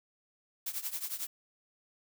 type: noise with tremolo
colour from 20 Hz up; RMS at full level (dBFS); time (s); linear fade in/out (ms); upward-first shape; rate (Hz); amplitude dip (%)
blue; -34; 0.66-1.27; 5; triangle; 11; 90
effects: none